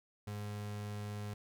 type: tone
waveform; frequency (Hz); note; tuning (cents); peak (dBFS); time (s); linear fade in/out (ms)
35% pulse; 103.83; G#2; 0; -38; 0.27-1.34; 5
effects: none